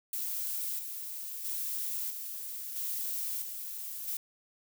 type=noise with tremolo; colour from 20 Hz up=violet; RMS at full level=-35 dBFS; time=0.13-4.17 s; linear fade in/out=2 ms; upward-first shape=square; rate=0.76 Hz; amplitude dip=45%; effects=none